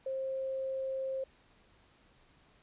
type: tone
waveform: sine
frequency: 531 Hz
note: C5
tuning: 25 cents sharp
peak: -33 dBFS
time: 0.06-1.24 s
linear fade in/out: 5 ms
effects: pink hiss -65 dBFS RMS until 2.62 s + resampled to 8000 Hz